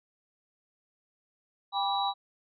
sine tone cluster, 795 / 979 / 1171 / 3903 Hz, G5 / B5 / D6 / B7, +24 / -15 / -5 / -21 cents, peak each -29 / -33 / -36 / -33 dBFS, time 1.72-2.14 s, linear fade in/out 50 ms, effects none

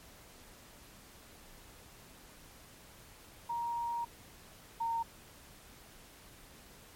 sine tone pair in turn, 940 / 919.1 Hz, A#5 / A#5, +14 / -25 cents, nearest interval unison, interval 39 cents, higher first, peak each -33 / -31 dBFS, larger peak second, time 3.49-4.05 / 4.8-5.03 s, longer first, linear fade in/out 10 ms, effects pink hiss -56 dBFS RMS until 6.95 s + MP3 64 kbps

